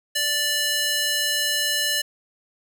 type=tone with high-pass filter; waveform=square; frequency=587.3 Hz; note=D5; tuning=in tune; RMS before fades=-23 dBFS; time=0.15-2.02 s; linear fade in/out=10 ms; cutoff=2400 Hz; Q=0.91; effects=none